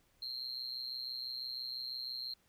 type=tone with amplitude modulation; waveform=sine; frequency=4186 Hz; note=C8; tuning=in tune; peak=-33 dBFS; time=0.22-2.34 s; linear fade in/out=5 ms; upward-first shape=sine; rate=126 Hz; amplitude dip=100%; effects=tanh soft clip ceiling -34 dBFS + pink hiss -72 dBFS RMS until 2.48 s